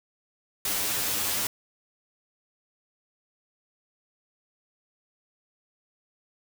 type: noise with comb filter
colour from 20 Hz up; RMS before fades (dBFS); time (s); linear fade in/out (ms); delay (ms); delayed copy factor
white; -28; 0.65-1.47; 2; 10; +0.8
effects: none